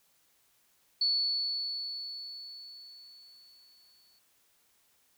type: tone with exponential decay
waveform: sine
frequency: 4435 Hz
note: C#8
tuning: in tune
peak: -24 dBFS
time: 1.01-4.19 s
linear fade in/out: 5 ms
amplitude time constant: 690 ms
effects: white hiss -69 dBFS RMS until 5.17 s